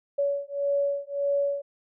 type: beating tone pair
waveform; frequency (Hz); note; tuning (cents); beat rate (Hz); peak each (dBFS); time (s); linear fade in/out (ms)
sine; 564 / 565.7; C#5 / C#5; +30 / +35; 1.7; -27; 0.18-1.62; 10
effects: none